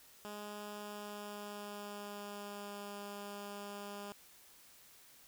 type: tone with pitch glide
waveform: 10% pulse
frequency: 207.7 to 203.1 Hz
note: G#3 to G#3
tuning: 0 to -38 cents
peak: -36 dBFS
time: 0.25-4.12 s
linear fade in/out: 0 ms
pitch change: -38 cents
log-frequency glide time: 0.72-2.9 s
effects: white hiss -61 dBFS RMS until 5.27 s